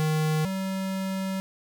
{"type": "tone pair in turn", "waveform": "square", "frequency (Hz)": [155.56, 191.11], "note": ["D#3", "G3"], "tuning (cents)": [0, -44], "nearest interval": "major third", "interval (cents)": 356, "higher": "second", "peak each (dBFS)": [-23, -28], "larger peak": "first", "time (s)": [[0, 0.45], [0.45, 1.4]], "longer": "second", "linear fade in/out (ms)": 0, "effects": []}